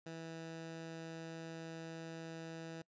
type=tone; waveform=15% pulse; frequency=163.5 Hz; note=E3; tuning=14 cents flat; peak=-39 dBFS; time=0.06-2.82 s; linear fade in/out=5 ms; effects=noise-tail reverb RT60 0.1 s tail -25 dB re dry + resampled to 16000 Hz